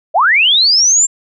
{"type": "linear sweep", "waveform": "sine", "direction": "up", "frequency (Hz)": [564, 7459], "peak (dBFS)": -7, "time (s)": [0.14, 1.07], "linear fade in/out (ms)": 20, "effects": []}